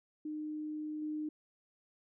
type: tone with level steps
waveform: sine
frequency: 305.1 Hz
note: D#4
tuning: 34 cents flat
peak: -37 / -35 dBFS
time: 0.25-1.29 s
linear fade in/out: 5 ms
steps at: 1.02 s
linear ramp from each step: 2 ms
effects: none